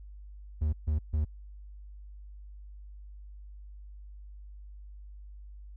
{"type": "tone bursts", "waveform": "triangle", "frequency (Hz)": 75.8, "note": "D#2", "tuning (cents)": -45, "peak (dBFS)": -23, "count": 3, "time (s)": [0.61, 1.25], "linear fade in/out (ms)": 10, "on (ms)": 120, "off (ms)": 140, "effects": ["added 50 Hz sine -44 dBFS peak until 5.76 s"]}